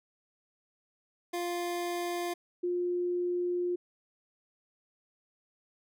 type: tone pair in turn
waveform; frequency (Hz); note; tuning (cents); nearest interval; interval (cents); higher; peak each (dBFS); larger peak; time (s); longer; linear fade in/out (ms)
25% pulse / sine; 349.2 / 354.3; F4 / F4; 0 / +25; unison; 25; second; -28; neither; 1.33-2.34 / 2.63-3.76; second; 10
effects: none